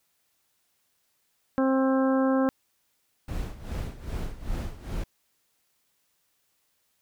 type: harmonic tone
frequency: 264.9 Hz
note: C4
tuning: 22 cents sharp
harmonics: 1 / 2 / 3 / 4 / 5 / 6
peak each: -22 / -26 / -34 / -34 / -36 / -39 dBFS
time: 1.58-2.49 s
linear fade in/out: 0 ms
type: noise with tremolo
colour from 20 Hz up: brown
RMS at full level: -30 dBFS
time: 3.28-5.04 s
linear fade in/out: 5 ms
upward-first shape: sine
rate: 2.5 Hz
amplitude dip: 80%
effects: white hiss -72 dBFS RMS until 7.01 s